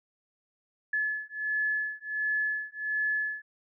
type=beating tone pair; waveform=sine; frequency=1716 / 1717.4 Hz; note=A6 / A6; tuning=-44 / -42 cents; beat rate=1.4 Hz; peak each=-31 dBFS; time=0.93-3.42 s; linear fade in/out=5 ms; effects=none